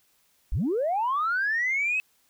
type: linear sweep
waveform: sine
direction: up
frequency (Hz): 30.87 to 2596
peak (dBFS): -22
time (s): 0.52-2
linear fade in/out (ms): 0
effects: tanh soft clip ceiling -19 dBFS + white hiss -66 dBFS RMS until 2.29 s